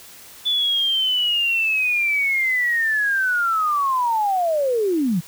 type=linear sweep; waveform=sine; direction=down; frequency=3480 to 153.9 Hz; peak=-17 dBFS; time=0.45-5.21 s; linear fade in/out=20 ms; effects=white hiss -43 dBFS RMS until 5.27 s